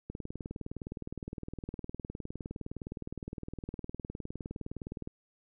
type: click train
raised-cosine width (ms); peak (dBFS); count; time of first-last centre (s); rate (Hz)
3; -26; 98; 0.1-5.074; 19.5
effects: none